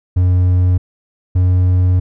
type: tone pair in turn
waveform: triangle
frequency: 90.5 / 90.96 Hz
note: F#2 / F#2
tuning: -38 / -29 cents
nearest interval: unison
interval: 9 cents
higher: second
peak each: -7 dBFS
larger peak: neither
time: 0.16-0.78 / 1.35-2 s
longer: second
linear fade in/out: 10 ms
effects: none